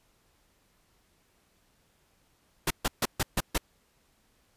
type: noise bursts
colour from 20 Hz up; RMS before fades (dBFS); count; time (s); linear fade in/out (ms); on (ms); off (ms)
pink; -26; 6; 2.67-3.58; 5; 35; 140
effects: pink hiss -68 dBFS RMS until 4.56 s + resampled to 32000 Hz